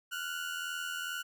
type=tone pair together; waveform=30% pulse; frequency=1400 / 1482.3 Hz; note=F6 / F#6; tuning=+4 / +3 cents; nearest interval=minor second; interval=99 cents; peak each=-37 / -35 dBFS; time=0.11-1.23 s; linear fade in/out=20 ms; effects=none